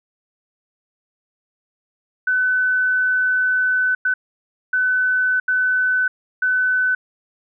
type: tone bursts at uneven times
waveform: sine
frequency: 1507 Hz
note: F#6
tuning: 31 cents sharp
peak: -15 dBFS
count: 5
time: 2.27-3.95 / 4.05-4.14 / 4.73-5.4 / 5.48-6.08 / 6.42-6.95 s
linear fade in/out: 5 ms
effects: none